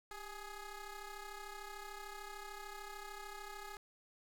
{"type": "ring-modulated tone", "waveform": "15% pulse", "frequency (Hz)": 415.3, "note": "G#4", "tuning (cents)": 0, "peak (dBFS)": -37, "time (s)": [0.11, 3.77], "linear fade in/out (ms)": 2, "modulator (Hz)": 432, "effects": []}